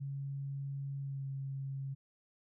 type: tone with pitch glide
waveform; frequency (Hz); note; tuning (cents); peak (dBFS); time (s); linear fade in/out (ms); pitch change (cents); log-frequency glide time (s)
sine; 138.59 to 136.21; C#3 to C#3; 0 to -30; -37; 0-1.95; 20; -30; 1-1.26
effects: none

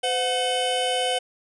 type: tone cluster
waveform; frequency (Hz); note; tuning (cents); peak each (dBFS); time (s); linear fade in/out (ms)
square; 509 / 729 / 3031; C5 / F#5 / F#7; -48 / -26 / +41; -27; 0.03-1.19; 10
effects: resampled to 22050 Hz

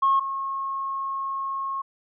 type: tone pair in turn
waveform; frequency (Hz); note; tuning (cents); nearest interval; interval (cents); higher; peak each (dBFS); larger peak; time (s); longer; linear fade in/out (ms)
sine; 1086 / 1086; C#6 / C#6; -36 / -36; unison; 0; neither; -16 / -26; first; 0.02-0.2 / 0.2-1.82; second; 10
effects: tanh soft clip ceiling -12 dBFS

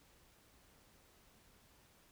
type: silence
effects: pink hiss -67 dBFS RMS until 2.11 s

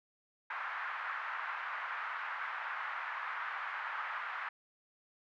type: band-pass noise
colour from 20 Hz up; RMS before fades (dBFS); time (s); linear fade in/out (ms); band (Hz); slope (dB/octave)
white; -40; 0.5-4.49; 5; 1000 to 1700; 24
effects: none

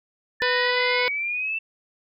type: exponential sweep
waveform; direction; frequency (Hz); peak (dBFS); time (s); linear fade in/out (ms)
sine; up; 1760 to 2677; -24; 0.4-1.59; 10
type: harmonic tone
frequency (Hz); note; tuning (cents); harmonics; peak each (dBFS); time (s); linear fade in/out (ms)
495.6; B4; +6; 1 / 2 / 3 / 4 / 5 / 6 / 7 / 8 / 9 / 10; -25 / -28 / -30 / -31 / -32 / -33 / -33 / -34 / -35 / -35; 0.42-1.08; 0
effects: none

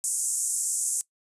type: band-pass noise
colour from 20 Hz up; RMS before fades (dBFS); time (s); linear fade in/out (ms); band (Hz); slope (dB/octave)
pink; -28; 0.04-1.01; 0; 6900 to 10000; 48
effects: noise-tail reverb RT60 0.1 s tail -20 dB re dry + resampled to 32000 Hz

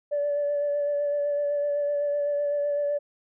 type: tone with vibrato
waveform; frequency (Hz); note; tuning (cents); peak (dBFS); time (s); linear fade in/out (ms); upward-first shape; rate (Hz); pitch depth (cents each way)
sine; 579; D5; -25; -22; 0.11-2.99; 20; sine; 7.9; 18
effects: tanh soft clip ceiling -19 dBFS

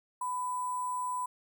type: tone with sample-and-hold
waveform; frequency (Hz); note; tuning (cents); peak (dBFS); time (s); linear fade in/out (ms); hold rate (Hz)
sine; 1000; B5; +21; -31; 0.21-1.26; 5; 8820
effects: none

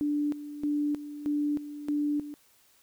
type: tone with tremolo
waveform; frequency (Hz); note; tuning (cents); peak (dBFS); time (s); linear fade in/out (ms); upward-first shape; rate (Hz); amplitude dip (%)
sine; 293.7; D4; 0; -25; 0.01-2.34; 0; square; 1.6; 75
effects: white hiss -63 dBFS RMS until 2.82 s

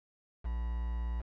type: tone with quantisation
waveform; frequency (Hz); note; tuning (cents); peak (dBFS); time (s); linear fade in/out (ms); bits
triangle; 58.4; A#1; +4; -30; 0.44-1.22; 20; 8
effects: low-pass 2000 Hz 12 dB/octave

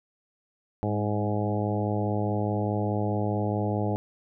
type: harmonic tone with a mistuned harmonic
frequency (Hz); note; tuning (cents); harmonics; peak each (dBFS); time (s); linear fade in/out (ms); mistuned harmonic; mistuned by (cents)
104.8; G#2; +16; 1 / 2 / 3 / 4 / 5 / 6 / 7 / 8; -28 / -31 / -33 / -34 / -35 / -36 / -36 / -37; 0.83-3.96; 0; 2; -31
effects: none

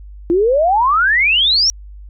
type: exponential sweep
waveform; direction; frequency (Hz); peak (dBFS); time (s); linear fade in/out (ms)
sine; up; 329.6 to 5750; -10; 0.3-1.7; 0
effects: added 50 Hz sine -32 dBFS peak until 2.09 s

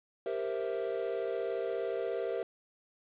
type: chord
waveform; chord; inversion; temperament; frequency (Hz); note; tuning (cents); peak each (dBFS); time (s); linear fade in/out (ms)
triangle; C dominant seventh; second; equal; 392 / 466.2 / 523.3 / 659.3; G4 / Bb4 / C5 / E5; 0 / 0 / 0 / 0; -35 / -34 / -37 / -37; 0.26-2.43; 2
effects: resampled to 8000 Hz + 9-bit

